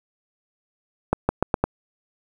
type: accelerating click train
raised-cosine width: 1 ms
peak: -4 dBFS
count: 5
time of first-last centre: 1.13-1.64 s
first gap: 160 ms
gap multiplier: 0.85
effects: 7-bit